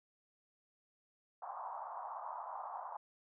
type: band-pass noise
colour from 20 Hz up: white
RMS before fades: -45 dBFS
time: 1.42-2.97 s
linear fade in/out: 5 ms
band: 700 to 1100 Hz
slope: 48 dB/octave
effects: none